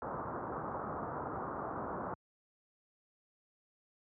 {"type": "low-pass noise", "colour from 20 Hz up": "white", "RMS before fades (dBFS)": -40, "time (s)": [0.02, 2.14], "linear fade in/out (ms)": 2, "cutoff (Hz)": 1300, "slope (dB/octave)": 48, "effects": ["high-pass 80 Hz 12 dB/octave"]}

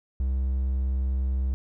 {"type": "tone", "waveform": "triangle", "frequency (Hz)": 65.41, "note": "C2", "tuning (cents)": 0, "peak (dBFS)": -21, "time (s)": [0.2, 1.54], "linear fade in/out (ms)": 0, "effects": []}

